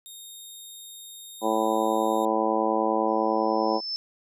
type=tone; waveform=15% pulse; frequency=3700 Hz; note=A#7; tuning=14 cents flat; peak=-34 dBFS; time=0.06-2.25 s; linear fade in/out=0 ms
type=harmonic tone; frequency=110 Hz; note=A2; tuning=in tune; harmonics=2 / 3 / 4 / 5 / 6 / 7 / 8 / 9; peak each=-32 / -28 / -30 / -28 / -33 / -28 / -34 / -29 dBFS; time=1.41-3.81 s; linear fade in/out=50 ms
type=tone with exponential growth; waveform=sine; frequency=5274 Hz; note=E8; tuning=in tune; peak=-26 dBFS; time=3.08-3.96 s; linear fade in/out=0 ms; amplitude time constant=190 ms
effects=none